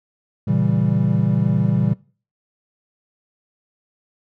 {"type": "chord", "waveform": "triangle", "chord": "A# diminished seventh", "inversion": "none", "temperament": "equal", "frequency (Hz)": [116.54, 138.59, 164.81, 196], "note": ["A#2", "C#3", "E3", "G3"], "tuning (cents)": [0, 0, 0, 0], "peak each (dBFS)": -19, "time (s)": [0.47, 1.94], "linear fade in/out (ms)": 10, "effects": ["noise-tail reverb RT60 0.4 s tail -22 dB re dry"]}